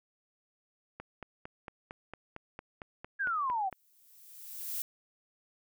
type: click train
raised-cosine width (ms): 0.5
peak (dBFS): -27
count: 13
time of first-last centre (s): 1-3.727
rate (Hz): 4.4
type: exponential sweep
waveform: sine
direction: down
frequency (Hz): 1669 to 728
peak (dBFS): -29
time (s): 3.19-3.7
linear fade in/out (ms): 20
type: noise with exponential growth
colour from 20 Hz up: violet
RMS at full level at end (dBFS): -34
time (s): 3.71-4.82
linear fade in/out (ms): 1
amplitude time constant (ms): 240
effects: none